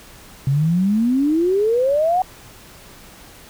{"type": "exponential sweep", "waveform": "sine", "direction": "up", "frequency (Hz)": [132.2, 760], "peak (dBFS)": -14, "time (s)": [0.47, 2.22], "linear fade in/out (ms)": 2, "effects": ["pink hiss -43 dBFS RMS until 3.49 s"]}